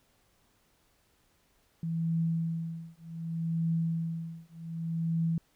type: tone with tremolo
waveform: sine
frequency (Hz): 164.81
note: E3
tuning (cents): 0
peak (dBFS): -25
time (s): 1.83-5.38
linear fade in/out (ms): 2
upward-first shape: triangle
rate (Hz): 0.66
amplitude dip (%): 100
effects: pink hiss -69 dBFS RMS until 5.55 s